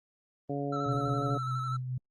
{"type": "harmonic tone", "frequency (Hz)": 141.5, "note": "C#3", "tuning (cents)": 36, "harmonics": [1, 2, 3, 4, 5], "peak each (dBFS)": [-36, -35, -37, -39, -39], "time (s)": [0.49, 1.38], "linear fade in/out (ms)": 10}
{"type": "tone with vibrato", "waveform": "triangle", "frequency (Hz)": 1319, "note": "E6", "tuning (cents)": 1, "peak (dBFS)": -32, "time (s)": [0.72, 1.77], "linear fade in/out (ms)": 10, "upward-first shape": "square", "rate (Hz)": 12, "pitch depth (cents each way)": 29}
{"type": "tone with tremolo", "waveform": "sine", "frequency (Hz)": 127.2, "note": "C3", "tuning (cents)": -48, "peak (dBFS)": -30, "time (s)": [0.86, 1.98], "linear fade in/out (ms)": 5, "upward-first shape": "sine", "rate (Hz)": 4.8, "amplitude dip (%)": 40}
{"effects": ["Opus 24 kbps"]}